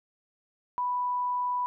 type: tone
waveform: sine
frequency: 987.8 Hz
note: B5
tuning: in tune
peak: -26 dBFS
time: 0.78-1.66 s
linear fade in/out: 0 ms
effects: none